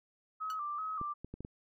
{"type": "tone with vibrato", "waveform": "sine", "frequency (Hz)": 1227, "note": "D#6", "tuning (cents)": -25, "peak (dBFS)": -35, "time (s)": [0.4, 1.14], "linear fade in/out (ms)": 20, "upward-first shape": "square", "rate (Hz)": 2.6, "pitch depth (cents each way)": 68}
{"type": "tone with exponential decay", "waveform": "15% pulse", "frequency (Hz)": 1480, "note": "F#6", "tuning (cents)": 0, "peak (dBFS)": -35, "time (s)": [0.5, 0.57], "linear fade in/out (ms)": 1, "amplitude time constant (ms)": 15}
{"type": "clicks", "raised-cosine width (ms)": 3, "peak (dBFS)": -30, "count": 5, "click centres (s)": [1.014, 1.246, 1.34, 1.406, 1.449]}
{"effects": []}